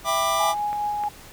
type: chord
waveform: square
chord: E minor seventh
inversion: none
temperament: just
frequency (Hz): 659.3 / 791.1 / 988.9 / 1186.7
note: E5 / G5 / B5 / D6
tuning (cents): 0 / +16 / +2 / +18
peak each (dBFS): -27 / -29 / -30 / -24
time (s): 0.04-0.55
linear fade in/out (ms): 50
type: tone with tremolo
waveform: sine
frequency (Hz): 831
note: G#5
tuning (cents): +1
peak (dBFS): -22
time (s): 0.39-1.09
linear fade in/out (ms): 10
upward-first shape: sine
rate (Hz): 4.8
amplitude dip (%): 25
type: clicks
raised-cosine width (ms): 0.5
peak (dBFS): -21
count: 2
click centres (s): 0.73 / 1.037
effects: pink hiss -45 dBFS RMS until 1.32 s